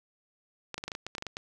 clicks, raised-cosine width 0.2 ms, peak -19 dBFS, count 12, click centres 0.743 / 0.78 / 0.839 / 0.88 / 0.918 / 0.951 / 1.066 / 1.151 / 1.182 / 1.224 / 1.267 / 1.369 s, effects none

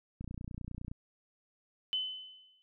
click train, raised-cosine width 5 ms, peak -29 dBFS, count 22, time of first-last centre 0.21-0.915 s, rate 29.8 Hz
sine tone with exponential decay, 3030 Hz, F#7, 40 cents sharp, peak -28 dBFS, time 1.93-2.62 s, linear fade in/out 0 ms, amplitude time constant 150 ms
effects none

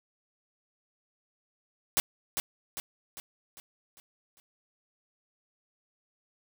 white noise with echo, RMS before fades -25 dBFS, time 1.97-2 s, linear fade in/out 0 ms, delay 400 ms, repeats 6, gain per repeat -6 dB, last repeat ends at 4.4 s, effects none

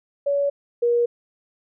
sine tone pair in turn, 566 / 475.9 Hz, C#5 / A#4, +36 / +36 cents, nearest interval minor third, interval 300 cents, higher first, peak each -18 / -16 dBFS, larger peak second, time 0.26-0.5 / 0.82-1.06 s, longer neither, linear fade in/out 10 ms, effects none

